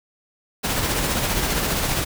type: noise with tremolo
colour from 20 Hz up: pink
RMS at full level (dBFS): -21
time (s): 0.63-2.05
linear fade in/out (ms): 20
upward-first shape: sine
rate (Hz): 15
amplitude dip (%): 35
effects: none